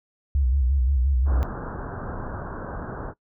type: tone with vibrato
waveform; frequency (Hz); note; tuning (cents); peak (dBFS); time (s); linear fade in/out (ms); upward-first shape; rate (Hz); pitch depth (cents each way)
sine; 65.8; C2; +10; -18; 0.35-1.43; 0; square; 5.7; 100
type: low-pass noise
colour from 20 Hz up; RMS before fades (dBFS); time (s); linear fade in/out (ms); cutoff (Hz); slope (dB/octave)
pink; -33; 1.25-3.14; 50; 1600; 96
effects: noise-tail reverb RT60 0.1 s tail -21 dB re dry